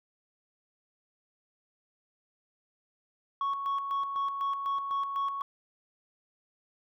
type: tone with tremolo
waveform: sine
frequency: 1108.7 Hz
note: C#6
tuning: in tune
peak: -25 dBFS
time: 3.41-5.42 s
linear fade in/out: 2 ms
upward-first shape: square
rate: 4 Hz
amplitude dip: 55%
effects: tanh soft clip ceiling -26 dBFS